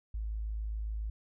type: tone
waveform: sine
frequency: 53.6 Hz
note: A1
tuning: 45 cents flat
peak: -33 dBFS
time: 0.14-1.1 s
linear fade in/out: 5 ms
effects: none